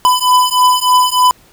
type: beating tone pair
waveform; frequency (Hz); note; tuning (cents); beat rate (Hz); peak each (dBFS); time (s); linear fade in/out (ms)
square; 1000 / 1003.3; B5 / B5; +21 / +27; 3.3; -12; 0.05-1.31; 0
effects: pink hiss -47 dBFS RMS until 1.52 s